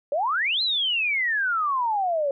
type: exponential two-way sweep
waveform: sine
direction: up then down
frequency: 543 to 4164 to 543 Hz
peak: -21 dBFS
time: 0.12-2.31 s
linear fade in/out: 2 ms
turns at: 0.62 s
effects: none